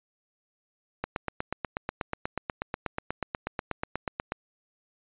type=click train; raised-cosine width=0.5 ms; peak=-14 dBFS; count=28; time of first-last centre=1.04-4.321 s; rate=8.23 Hz; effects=resampled to 8000 Hz